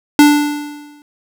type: tone with exponential decay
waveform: square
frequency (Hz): 293.7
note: D4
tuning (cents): 0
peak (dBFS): -3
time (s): 0.19-1.02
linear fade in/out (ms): 1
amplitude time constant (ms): 180
effects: none